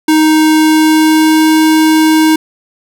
square tone with pitch glide, 312.2 to 314.7 Hz, D#4 to D#4, +6 to +20 cents, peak -6 dBFS, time 0.08-2.36 s, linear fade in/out 5 ms, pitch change +14 cents, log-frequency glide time 0.53-1.57 s, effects none

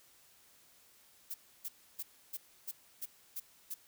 violet noise bursts, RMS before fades -40 dBFS, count 8, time 1.3-3.744 s, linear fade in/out 10 ms, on 43 ms, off 300 ms, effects white hiss -64 dBFS RMS until 3.87 s

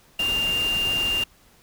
sine tone in noise, 2796 Hz, F7, 1 cent sharp, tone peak -21 dBFS, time 0.19-1.24 s, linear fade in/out 5 ms, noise pink, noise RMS -33 dBFS, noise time 0.19-1.24 s, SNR +9 dB, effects pink hiss -56 dBFS RMS until 1.62 s

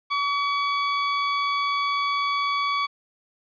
sawtooth tone, 1136 Hz, C#6, 42 cents sharp, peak -18 dBFS, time 0.1-2.87 s, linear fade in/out 20 ms, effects resampled to 11025 Hz + 10-bit

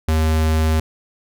square tone, 79 Hz, D#2, 27 cents sharp, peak -15 dBFS, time 0.08-0.8 s, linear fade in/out 5 ms, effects none

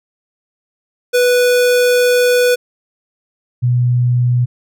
square / sine tone pair in turn, 492.7 / 122.95 Hz, B4 / B2, -4 / -7 cents, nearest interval 2 octaves, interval 2403 cents, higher first, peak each -10 dBFS, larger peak neither, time 1.13-2.56 / 3.62-4.46 s, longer first, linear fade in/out 20 ms, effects none

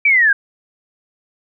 sine linear sweep, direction down, 2349 to 1568 Hz, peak -9 dBFS, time 0.05-0.33 s, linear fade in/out 5 ms, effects none

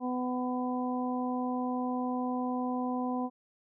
harmonic tone, 250.6 Hz, B3, 25 cents sharp, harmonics 1 / 2 / 3 / 4, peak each -31 / -39 / -37 / -39 dBFS, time 0-3.3 s, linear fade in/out 50 ms, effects none

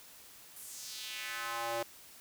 square tone with high-pass filter sweep, 116.54 Hz, A#2, in tune, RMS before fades -40 dBFS, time 0.56-1.83 s, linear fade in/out 5 ms, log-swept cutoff 11000 to 510 Hz, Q 1.9, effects white hiss -55 dBFS RMS until 2.2 s

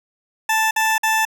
20% pulse tone bursts, 880 Hz, A5, in tune, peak -11 dBFS, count 3, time 0.49-1.252 s, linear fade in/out 5 ms, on 220 ms, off 51 ms, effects none

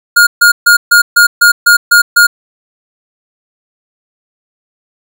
square tone bursts, 1426 Hz, F6, 36 cents sharp, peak -3 dBFS, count 9, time 0.16-2.27 s, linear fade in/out 10 ms, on 110 ms, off 140 ms, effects none

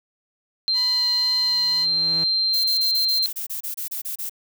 sine tone, 4150 Hz, C8, 15 cents flat, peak -18 dBFS, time 0.68-3.26 s, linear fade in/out 0 ms
10% pulse tone with vibrato, 987.8 Hz, B5, in tune, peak -25 dBFS, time 0.73-1.87 s, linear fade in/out 50 ms, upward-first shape sine, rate 2 Hz, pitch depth 10 cents each way
sawtooth tone with exponential growth, 164.81 Hz, E3, in tune, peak -27 dBFS, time 0.95-2.24 s, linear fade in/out 2 ms, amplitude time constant 280 ms
violet noise bursts, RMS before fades -29 dBFS, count 13, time 2.53-4.296 s, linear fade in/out 10 ms, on 110 ms, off 28 ms
effects none

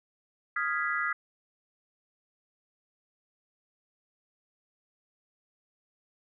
sine chord, F half-diminished seventh, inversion third, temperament equal, 1244.5 / 1396.9 / 1661.2 / 1975.5 Hz, Eb6 / F6 / Ab6 / Cb7, 0 / 0 / 0 / 0 cents, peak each -33 dBFS, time 0.56-1.13 s, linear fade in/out 5 ms, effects none

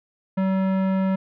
sine tone with tanh clipping, 190.6 Hz, G3, 48 cents flat, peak -21 dBFS, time 0.37-1.16 s, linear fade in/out 10 ms, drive 17 dB, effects none

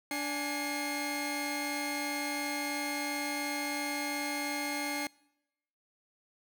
sawtooth tone cluster, 290.3 / 828 / 2138 Hz, D4 / G#5 / C7, -20 / -5 / +37 cents, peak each -32 / -35 / -33 dBFS, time 0.11-5.07 s, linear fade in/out 2 ms, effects noise-tail reverb RT60 0.9 s tail -25 dB re dry

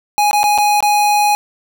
square tone with dropouts, 830.6 Hz, G#5, in tune, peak -11 dBFS, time 0.18-1.35 s, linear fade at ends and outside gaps 0 ms, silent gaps 0.311-0.331 / 0.432-0.44 / 0.578-0.584 / 0.805-0.826 s, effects none

